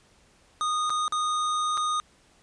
square tone with dropouts, 1234 Hz, D#6, 15 cents flat, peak -25 dBFS, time 0.61-2 s, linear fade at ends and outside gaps 0 ms, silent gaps 0.896-0.903 / 1.08-1.123 / 1.772-1.776 s, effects pink hiss -60 dBFS RMS until 2.42 s + resampled to 22050 Hz

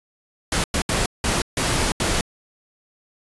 pink noise bursts at uneven times, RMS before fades -21 dBFS, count 6, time 0.52-0.64 / 0.74-0.82 / 0.89-1.06 / 1.24-1.42 / 1.57-1.92 / 2-2.21 s, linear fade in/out 2 ms, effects resampled to 24000 Hz

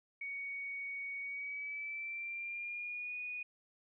sine tone with pitch glide, 2237 to 2468 Hz, C#7 to D#7, +15 to -15 cents, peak -39 dBFS, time 0.21-3.43 s, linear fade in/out 5 ms, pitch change +170 cents, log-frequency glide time 1.2-3.16 s, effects none

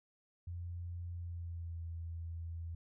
sine tone with pitch glide, 86.9 to 83.46 Hz, F2 to E2, -8 to +22 cents, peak -40 dBFS, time 0.47-2.75 s, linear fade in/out 5 ms, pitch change -70 cents, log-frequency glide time 1.13-1.82 s, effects none

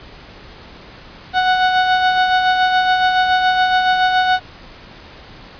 30% pulse tone with tremolo, 740 Hz, F#5, in tune, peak -8 dBFS, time 1.33-4.4 s, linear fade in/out 50 ms, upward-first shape sine, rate 7.1 Hz, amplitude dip 40%, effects pink hiss -39 dBFS RMS until 5.59 s + resampled to 11025 Hz

